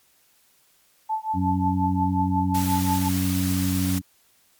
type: tone with tremolo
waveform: sine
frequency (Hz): 875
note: A5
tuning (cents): -10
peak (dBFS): -20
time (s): 1.09-3.09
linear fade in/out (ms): 10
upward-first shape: triangle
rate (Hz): 5.6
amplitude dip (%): 100
type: harmonic tone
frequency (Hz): 92.5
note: F#2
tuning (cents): 0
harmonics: 1 / 2 / 3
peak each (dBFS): -25 / -25 / -25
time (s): 1.33-4.02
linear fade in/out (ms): 50
type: noise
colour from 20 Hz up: white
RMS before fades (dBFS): -32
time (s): 2.54-3.99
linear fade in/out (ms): 10
effects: white hiss -61 dBFS RMS until 4.59 s + MP3 96 kbps